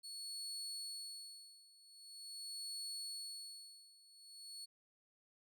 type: tone with tremolo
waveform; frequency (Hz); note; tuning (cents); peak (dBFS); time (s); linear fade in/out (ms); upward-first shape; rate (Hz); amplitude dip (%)
30% pulse; 4400; C#8; -14; -40; 0.03-4.66; 20; sine; 0.44; 90
effects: none